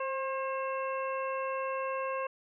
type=harmonic tone with a mistuned harmonic; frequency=536 Hz; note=C5; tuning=42 cents sharp; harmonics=1 / 2 / 3 / 4 / 5; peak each=-34 / -35 / -44 / -49 / -43 dBFS; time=0-2.27 s; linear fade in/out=5 ms; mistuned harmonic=1; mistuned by=-22 cents; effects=none